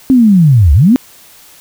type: linear two-way sweep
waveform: sine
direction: down then up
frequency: 270.4 to 65 to 270.4 Hz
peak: -3 dBFS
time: 0.1-0.96 s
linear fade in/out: 0 ms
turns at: 0.73 s
effects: white hiss -40 dBFS RMS until 1.6 s